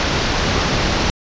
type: low-pass noise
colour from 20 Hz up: pink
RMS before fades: -18 dBFS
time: 0-1.1 s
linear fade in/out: 0 ms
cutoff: 6100 Hz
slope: 48 dB/octave
effects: resampled to 16000 Hz